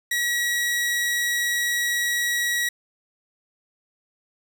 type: tone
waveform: sawtooth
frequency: 1918 Hz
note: A#6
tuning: 49 cents sharp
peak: -18 dBFS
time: 0.11-2.69 s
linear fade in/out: 5 ms
effects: none